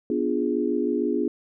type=chord; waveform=sine; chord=B diminished seventh; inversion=none; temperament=equal; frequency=246.9 / 293.7 / 349.2 / 415.3 Hz; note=B3 / D4 / F4 / Ab4; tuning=0 / 0 / 0 / 0 cents; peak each=-27 dBFS; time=0.1-1.28 s; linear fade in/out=2 ms; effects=none